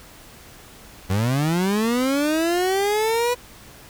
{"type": "linear sweep", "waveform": "30% pulse", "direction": "up", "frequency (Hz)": [89.6, 493.9], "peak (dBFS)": -16, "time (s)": [1.09, 3.35], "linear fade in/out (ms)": 20, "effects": ["pink hiss -45 dBFS RMS until 3.89 s"]}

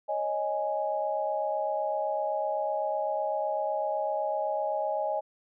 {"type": "chord", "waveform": "sine", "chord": "C# suspended second", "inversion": "none", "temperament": "equal", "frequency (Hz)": [554.4, 622.3, 830.6], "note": ["C#5", "D#5", "G#5"], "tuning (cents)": [0, 0, 0], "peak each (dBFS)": [-34, -30, -31], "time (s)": [0.08, 5.21], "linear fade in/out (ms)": 20, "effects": []}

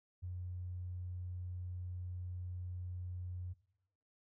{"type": "tone with tanh clipping", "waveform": "triangle", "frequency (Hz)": 90, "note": "F#2", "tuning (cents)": -47, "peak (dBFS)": -40, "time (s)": [0.22, 3.54], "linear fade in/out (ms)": 20, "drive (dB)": 3, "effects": ["noise-tail reverb RT60 0.8 s tail -18 dB re dry"]}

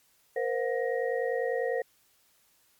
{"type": "tone cluster", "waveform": "sine", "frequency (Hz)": [468, 518, 719, 1880], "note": ["A#4", "C5", "F#5", "A#6"], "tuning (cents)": [7, -17, -50, 14], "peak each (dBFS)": [-30, -30, -37, -37], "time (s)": [0.36, 1.82], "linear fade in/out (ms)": 5, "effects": ["white hiss -66 dBFS RMS until 2.79 s", "MP3 96 kbps"]}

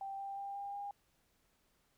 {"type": "tone with pitch steps", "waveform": "sine", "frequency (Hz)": [784, 789.9, 795.9, 801.9, 807.9], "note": ["G5", "G5", "G5", "G5", "G#5"], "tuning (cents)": [0, 13, 26, 39, -48], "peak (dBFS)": -40, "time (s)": [0.01, 0.91], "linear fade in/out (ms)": 2, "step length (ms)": 180, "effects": ["pink hiss -75 dBFS RMS until 1.97 s"]}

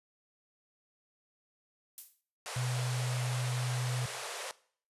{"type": "noise with exponential decay", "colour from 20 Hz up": "violet", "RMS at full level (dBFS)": -39, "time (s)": [1.98, 2.21], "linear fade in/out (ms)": 0, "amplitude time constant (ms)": 50}
{"type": "band-pass noise", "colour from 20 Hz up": "pink", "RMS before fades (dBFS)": -41, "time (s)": [2.46, 4.51], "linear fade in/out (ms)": 0, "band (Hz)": [440, 11000], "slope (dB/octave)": 48}
{"type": "tone", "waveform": "sine", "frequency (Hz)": 124.8, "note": "B2", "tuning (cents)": 19, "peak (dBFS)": -31, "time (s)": [2.56, 4.06], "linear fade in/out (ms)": 5}
{"effects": ["noise-tail reverb RT60 0.5 s tail -19 dB re dry", "resampled to 32000 Hz"]}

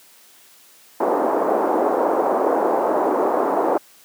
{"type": "band-pass noise", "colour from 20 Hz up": "pink", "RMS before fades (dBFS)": -19, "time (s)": [1, 3.78], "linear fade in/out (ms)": 5, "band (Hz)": [320, 970], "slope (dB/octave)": 24, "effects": ["white hiss -50 dBFS RMS until 4.04 s", "high-pass 200 Hz 12 dB/octave"]}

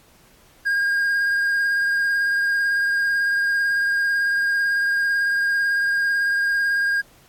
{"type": "tone with vibrato", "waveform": "triangle", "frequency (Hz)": 1619, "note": "G#6", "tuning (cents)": -45, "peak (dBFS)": -16, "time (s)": [0.65, 7.02], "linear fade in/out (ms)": 20, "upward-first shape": "triangle", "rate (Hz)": 18, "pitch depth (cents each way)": 17, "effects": ["pink hiss -54 dBFS RMS until 7.28 s", "AAC 64 kbps"]}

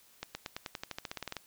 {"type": "accelerating click train", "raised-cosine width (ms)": 0.2, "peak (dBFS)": -20, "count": 16, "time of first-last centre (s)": [0.23, 1.367], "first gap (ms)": 120, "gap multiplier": 0.93, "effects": ["white hiss -62 dBFS RMS until 1.46 s"]}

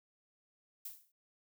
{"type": "noise with exponential decay", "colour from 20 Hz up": "violet", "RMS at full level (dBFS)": -41, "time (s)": [0.85, 1.12], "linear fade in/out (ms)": 5, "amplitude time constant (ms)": 58, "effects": []}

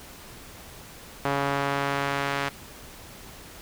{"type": "tone with band-pass filter sweep", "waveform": "sawtooth", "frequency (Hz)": 140, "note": "C#3", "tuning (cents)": 18, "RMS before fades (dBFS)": -27, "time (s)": [1.25, 2.49], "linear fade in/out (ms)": 2, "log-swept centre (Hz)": [1000, 1800], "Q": 0.82, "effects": ["pink hiss -45 dBFS RMS until 3.61 s"]}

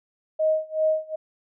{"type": "tone with tremolo", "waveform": "sine", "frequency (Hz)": 627, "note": "D#5", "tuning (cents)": 13, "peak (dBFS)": -17, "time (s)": [0.39, 1.16], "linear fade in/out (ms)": 10, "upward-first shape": "sine", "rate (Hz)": 2.6, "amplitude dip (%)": 95, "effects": []}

